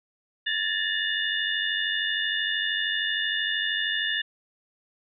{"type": "tone cluster", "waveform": "sine", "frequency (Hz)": [1720, 1813, 2873, 3553], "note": ["A6", "A#6", "F7", "A7"], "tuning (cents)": [-40, -49, 48, 16], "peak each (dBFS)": -30, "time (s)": [0.46, 4.22], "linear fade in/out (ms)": 10, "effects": []}